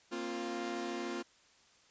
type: chord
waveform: sawtooth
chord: Bb suspended second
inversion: none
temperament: equal with one note detuned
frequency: 233.1 / 266.5 / 349.2 Hz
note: Bb3 / C4 / F4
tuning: 0 / +32 / 0 cents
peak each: -39 / -39 / -35 dBFS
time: 0.11-1.23 s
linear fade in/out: 20 ms
effects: white hiss -65 dBFS RMS until 1.9 s + resampled to 16000 Hz